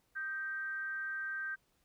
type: tone with frequency modulation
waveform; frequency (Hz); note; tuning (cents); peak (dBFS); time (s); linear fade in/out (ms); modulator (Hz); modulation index
sine; 1566; G6; -2; -36; 0.15-1.56; 20; 315; 0.37
effects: pink hiss -75 dBFS RMS until 1.84 s